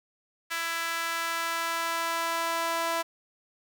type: tone with high-pass filter sweep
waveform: sawtooth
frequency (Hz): 332.7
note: E4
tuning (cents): +16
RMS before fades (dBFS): -30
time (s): 0.5-3.03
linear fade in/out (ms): 20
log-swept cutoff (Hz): 1600 to 820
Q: 1.7
effects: none